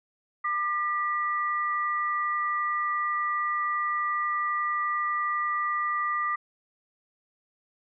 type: tone pair together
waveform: sine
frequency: 1198.6 / 1948 Hz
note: D6 / B6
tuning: +35 / -24 cents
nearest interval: minor sixth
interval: 841 cents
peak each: -26 / -31 dBFS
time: 0.44-6.36 s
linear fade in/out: 10 ms
effects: none